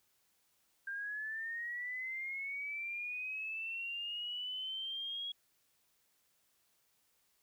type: linear sweep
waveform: sine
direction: up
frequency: 1586 to 3322 Hz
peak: -38 dBFS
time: 0.87-5.32 s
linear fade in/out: 5 ms
effects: white hiss -75 dBFS RMS until 7.42 s